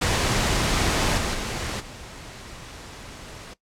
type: noise with level steps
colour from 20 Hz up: pink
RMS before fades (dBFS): -22 / -26 / -29 / -40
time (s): 0.01-3.54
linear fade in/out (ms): 10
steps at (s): 1.17 / 1.33 / 1.79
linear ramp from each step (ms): 20
effects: noise-tail reverb RT60 0.1 s tail -17 dB re dry + low-pass 8000 Hz 12 dB/octave